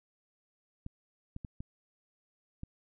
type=clicks; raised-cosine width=5 ms; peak=-28 dBFS; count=5; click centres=0.864 / 1.364 / 1.448 / 1.605 / 2.634 s; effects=none